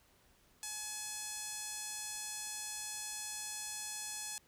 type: tone with band-pass filter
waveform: sawtooth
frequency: 850 Hz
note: G#5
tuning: 40 cents sharp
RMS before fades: -43 dBFS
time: 0.63-4.38 s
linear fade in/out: 0 ms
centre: 7800 Hz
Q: 1.7
effects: pink hiss -68 dBFS RMS until 4.47 s